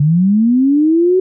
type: linear sweep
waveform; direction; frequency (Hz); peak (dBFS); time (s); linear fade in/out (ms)
sine; up; 140.4 to 378.2; -8; 0-1.2; 5
effects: none